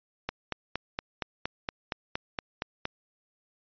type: click train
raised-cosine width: 0.3 ms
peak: -14 dBFS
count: 12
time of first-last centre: 0.29-2.854 s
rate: 4.29 Hz
effects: resampled to 11025 Hz